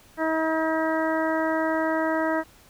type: harmonic tone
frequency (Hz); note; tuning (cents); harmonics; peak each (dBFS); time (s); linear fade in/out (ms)
319.4; D#4; +45; 1 / 2 / 3 / 4 / 5 / 6; -26 / -26 / -30 / -33 / -32 / -34; 0.17-2.44; 50
effects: pink hiss -54 dBFS RMS until 2.69 s